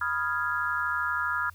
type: chord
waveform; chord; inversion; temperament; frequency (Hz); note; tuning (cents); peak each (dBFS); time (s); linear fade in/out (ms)
sine; F half-diminished seventh; second; equal; 987.8 / 1244.5 / 1396.9 / 1661.2; Cb6 / Eb6 / F6 / Ab6; 0 / 0 / 0 / 0; -34 / -32 / -29 / -32; 0.01-1.5; 5
effects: added 87 Hz sine -49 dBFS peak until 1.54 s + white hiss -60 dBFS RMS until 1.54 s